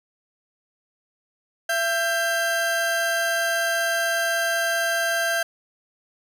40% pulse tone pair together, 673.7 / 1584 Hz, E5 / G6, +38 / +18 cents, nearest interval octave + minor third, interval 1480 cents, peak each -24 / -22 dBFS, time 1.69-5.43 s, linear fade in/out 5 ms, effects none

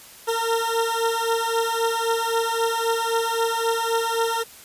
20% pulse beating tone pair, 455.6 / 459.4 Hz, A#4 / A#4, -40 / -25 cents, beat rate 3.8 Hz, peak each -19 dBFS, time 0.27-4.44 s, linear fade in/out 20 ms, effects white hiss -45 dBFS RMS until 4.64 s + resampled to 32000 Hz

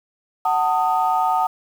sine chord, D# diminished, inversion first, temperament just, 746.7 / 896 / 1244.5 Hz, F#5 / A5 / D#6, +16 / +31 / 0 cents, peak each -19 / -20 / -22 dBFS, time 0.45-1.47 s, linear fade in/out 5 ms, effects tanh soft clip ceiling -7 dBFS + 7-bit

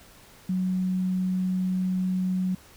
sine tone, 185 Hz, F#3, in tune, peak -23 dBFS, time 0.49-2.55 s, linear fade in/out 5 ms, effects pink hiss -52 dBFS RMS until 2.76 s

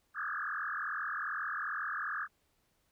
sine tone with frequency modulation, 1448 Hz, F#6, 38 cents flat, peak -34 dBFS, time 0.14-2.28 s, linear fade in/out 50 ms, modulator 42.5 Hz, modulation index 6.4, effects pink hiss -75 dBFS RMS until 2.91 s

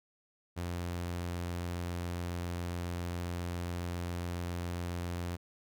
sawtooth tone, 87.31 Hz, F2, in tune, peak -31 dBFS, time 0.56-5.37 s, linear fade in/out 20 ms, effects none

